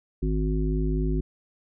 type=harmonic tone; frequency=52 Hz; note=G#1; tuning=3 cents sharp; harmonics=1 / 3 / 5 / 7; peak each=-24 / -29 / -31 / -32 dBFS; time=0.22-1.21 s; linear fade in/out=10 ms; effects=none